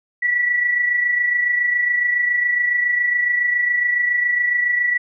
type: tone pair together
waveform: sine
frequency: 1948.3 / 1975.5 Hz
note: B6 / B6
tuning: -24 / 0 cents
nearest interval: unison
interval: 24 cents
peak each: -16 / -26 dBFS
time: 0.22-4.98 s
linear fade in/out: 10 ms
effects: none